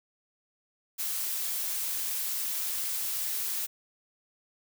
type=noise; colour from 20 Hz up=blue; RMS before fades=-32 dBFS; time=0.98-3.67 s; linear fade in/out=20 ms; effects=none